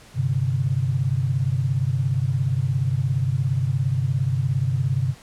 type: chord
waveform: sine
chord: G suspended fourth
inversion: none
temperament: equal with one note detuned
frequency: 98 / 129.68 / 146.83 Hz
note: G2 / C3 / D3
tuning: 0 / -15 / 0 cents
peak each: -26 / -21 / -26 dBFS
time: 0.14-5.15 s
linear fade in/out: 50 ms
effects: pink hiss -48 dBFS RMS until 5.22 s + low-pass 10000 Hz 12 dB/octave